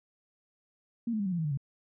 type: tone with pitch steps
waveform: sine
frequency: 233.3 / 216.4 / 200.8 / 186.24 / 172.77 / 160.27 / 148.68 / 137.92 Hz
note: A#3 / A3 / G3 / F#3 / F3 / E3 / D3 / C#3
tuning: +2 / -29 / +42 / +12 / -18 / -48 / +22 / -8 cents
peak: -28 dBFS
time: 1.07-1.574 s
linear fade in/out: 5 ms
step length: 63 ms
effects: none